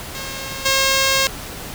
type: tone with level steps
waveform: 5% pulse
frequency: 538 Hz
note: C5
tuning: 48 cents sharp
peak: -17 / -3 dBFS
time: 0.15-1.27 s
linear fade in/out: 0 ms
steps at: 0.65 s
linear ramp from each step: 10 ms
effects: pink hiss -32 dBFS RMS until 1.74 s